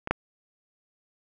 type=clicks; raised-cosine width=0.5 ms; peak=-17 / -7 dBFS; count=2; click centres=0.074 / 0.11 s; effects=none